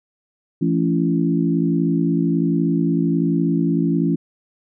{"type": "harmonic tone with a mistuned harmonic", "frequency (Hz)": 56.3, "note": "A1", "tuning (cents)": 40, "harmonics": [3, 4, 5, 6], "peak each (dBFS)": [-19, -24, -20, -24], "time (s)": [0.61, 4.16], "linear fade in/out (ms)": 10, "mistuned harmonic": 4, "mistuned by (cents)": -39, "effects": []}